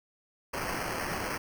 white noise with sample-and-hold, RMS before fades -34 dBFS, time 0.53-1.38 s, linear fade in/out 10 ms, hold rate 3675 Hz, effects none

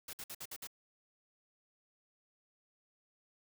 white noise bursts, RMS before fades -45 dBFS, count 6, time 0.08-0.672 s, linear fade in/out 5 ms, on 52 ms, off 56 ms, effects none

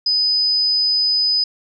sine tone, 5000 Hz, D#8, 8 cents sharp, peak -14 dBFS, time 0.06-1.44 s, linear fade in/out 5 ms, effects none

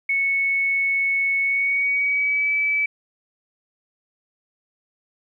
sine tone with pitch glide, 2209 to 2300 Hz, C#7 to D7, -7 to -37 cents, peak -18 dBFS, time 0.09-2.86 s, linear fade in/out 5 ms, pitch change +70 cents, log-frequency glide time 1.41-2.52 s, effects 10-bit

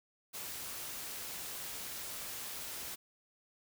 white noise, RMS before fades -43 dBFS, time 0.33-2.96 s, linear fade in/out 20 ms, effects none

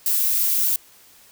violet noise, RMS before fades -20 dBFS, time 0.06-0.76 s, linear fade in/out 2 ms, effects white hiss -51 dBFS RMS until 1.31 s

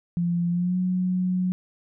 sine tone with pitch glide, 172.7 to 182.97 Hz, F3 to F#3, -19 to -19 cents, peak -21 dBFS, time 0.17-1.52 s, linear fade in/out 0 ms, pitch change +100 cents, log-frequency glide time 0.5-0.77 s, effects none

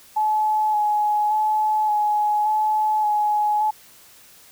sine tone with vibrato, 849 Hz, G#5, 38 cents sharp, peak -17 dBFS, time 0.16-3.71 s, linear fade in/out 10 ms, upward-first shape square, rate 0.87 Hz, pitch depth 17 cents each way, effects white hiss -49 dBFS RMS until 4.51 s

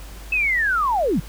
sine linear sweep, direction down, 2637 to 130 Hz, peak -17 dBFS, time 0.32-1.2 s, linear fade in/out 5 ms, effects added 50 Hz sine -35 dBFS peak until 1.28 s + pink hiss -43 dBFS RMS until 1.28 s

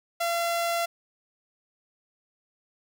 sawtooth tone, 682 Hz, F5, 41 cents flat, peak -21 dBFS, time 0.2-0.86 s, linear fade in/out 10 ms, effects none

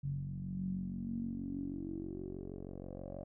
10% pulse tone with low-pass filter sweep, 46.25 Hz, F#1, in tune, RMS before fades -41 dBFS, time 0.03-3.24 s, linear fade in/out 10 ms, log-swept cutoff 140 to 580 Hz, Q 9, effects none

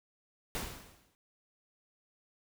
pink noise with exponential decay, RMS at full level -35 dBFS, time 0.55-1.15 s, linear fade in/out 0 ms, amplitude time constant 130 ms, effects none

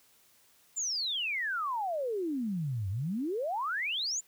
sine exponential two-way sweep, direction down then up, 7400 to 91.1 to 7400 Hz, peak -30 dBFS, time 0.76-4.21 s, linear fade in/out 20 ms, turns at 2.89 s, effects white hiss -64 dBFS RMS until 4.27 s + high-pass 60 Hz 12 dB/octave

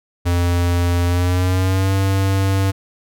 square tone with pitch glide, 87.31 to 96.88 Hz, F2 to G2, 0 to -20 cents, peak -15 dBFS, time 0.25-2.72 s, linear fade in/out 20 ms, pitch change +180 cents, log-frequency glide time 1.06-1.93 s, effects none

